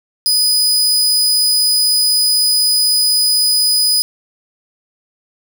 sawtooth tone, 4978 Hz, D#8, in tune, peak -8 dBFS, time 0.26-4.02 s, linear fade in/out 0 ms, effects none

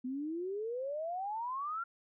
sine exponential sweep, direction up, 246.9 to 1402 Hz, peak -35 dBFS, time 0.04-1.84 s, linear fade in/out 10 ms, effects none

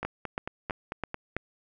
two click trains, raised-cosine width 0.5 ms, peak -18 / -15 dBFS, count 7 / 5, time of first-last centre 0.03-1.366 / 0.05-1.366 s, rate 4.49 / 3.04 Hz, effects none

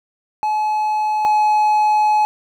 triangle tone pair in turn, 854 / 849.3 Hz, G#5 / G#5, +48 / +39 cents, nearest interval unison, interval 9 cents, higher first, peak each -14 / -10 dBFS, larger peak second, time 0.43-1.25 / 1.25-2.25 s, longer second, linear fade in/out 0 ms, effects none

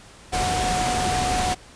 sine tone in noise, 734 Hz, F#5, 14 cents flat, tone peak -23 dBFS, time 0.32-1.55 s, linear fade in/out 20 ms, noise pink, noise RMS -25 dBFS, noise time 0.32-1.55 s, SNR -1 dB, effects pink hiss -47 dBFS RMS until 1.75 s + resampled to 22050 Hz

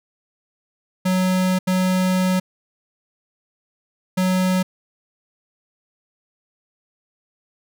square tone bursts at uneven times, 185 Hz, F#3, in tune, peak -17 dBFS, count 3, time 1.05-1.59 / 1.67-2.4 / 4.17-4.63 s, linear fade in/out 10 ms, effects none

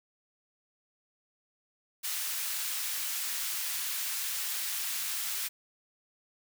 white high-pass noise, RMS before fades -34 dBFS, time 2.03-5.49 s, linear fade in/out 20 ms, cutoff 1400 Hz, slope 12 dB/octave, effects none

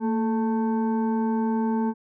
sine tone with frequency modulation, 226.5 Hz, A#3, 50 cents flat, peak -21 dBFS, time 0-1.94 s, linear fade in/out 50 ms, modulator 662 Hz, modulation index 0.71, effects none

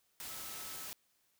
sine tone in noise, 1300 Hz, E6, 24 cents flat, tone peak -56 dBFS, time 0.29-0.87 s, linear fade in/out 0 ms, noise white, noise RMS -45 dBFS, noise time 0.2-0.93 s, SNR -14 dB, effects white hiss -75 dBFS RMS until 1.39 s

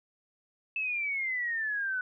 sine exponential sweep, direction down, 2637 to 1481 Hz, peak -29 dBFS, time 0.76-2.01 s, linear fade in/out 2 ms, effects none

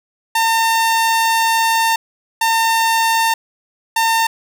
sawtooth tone bursts at uneven times, 906 Hz, A#5, 50 cents flat, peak -9 dBFS, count 3, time 0.35-1.96 / 2.41-3.34 / 3.96-4.27 s, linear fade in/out 5 ms, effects none

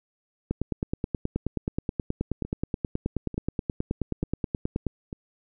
two click trains, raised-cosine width 3 ms, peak -13 / -22 dBFS, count 42 / 4, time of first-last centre 0.51-4.867 / 2.45-5.129 s, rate 9.41 / 1.12 Hz, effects none

